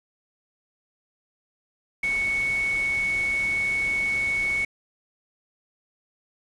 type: tone in noise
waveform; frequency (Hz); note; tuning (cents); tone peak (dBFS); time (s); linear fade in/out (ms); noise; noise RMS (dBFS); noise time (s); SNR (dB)
sine; 2217; C#7; 0; -22; 2.03-4.65; 5; pink; -39; 2.03-4.65; +14
effects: resampled to 24000 Hz